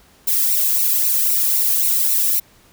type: noise with flanger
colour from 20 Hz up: violet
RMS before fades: -17 dBFS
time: 0.27-2.4 s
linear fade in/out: 10 ms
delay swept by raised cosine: 0.6 to 1.43 ms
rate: 3.8 Hz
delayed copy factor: -0.7
effects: pink hiss -52 dBFS RMS until 2.72 s